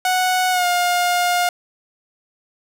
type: tone with pitch glide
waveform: sawtooth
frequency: 738 to 710 Hz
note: F#5 to F5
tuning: -5 to +28 cents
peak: -12 dBFS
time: 0.05-1.49 s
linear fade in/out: 2 ms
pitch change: -67 cents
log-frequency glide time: 0.51-0.66 s
effects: none